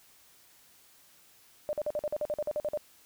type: tone bursts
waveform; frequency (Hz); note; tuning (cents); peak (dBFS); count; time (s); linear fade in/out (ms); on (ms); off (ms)
sine; 599; D5; +34; -28; 13; 1.69-2.774; 0; 40; 47
effects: white hiss -60 dBFS RMS until 3.05 s